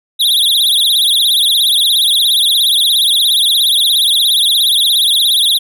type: tone with vibrato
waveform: square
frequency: 3594 Hz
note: A7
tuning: 36 cents sharp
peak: -9 dBFS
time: 0.19-5.59 s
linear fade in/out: 20 ms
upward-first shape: triangle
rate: 17 Hz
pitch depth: 210 cents each way
effects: none